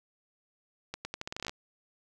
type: accelerating click train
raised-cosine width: 0.2 ms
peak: -19 dBFS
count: 13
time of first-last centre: 0.94-1.495 s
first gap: 110 ms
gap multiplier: 0.82
effects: none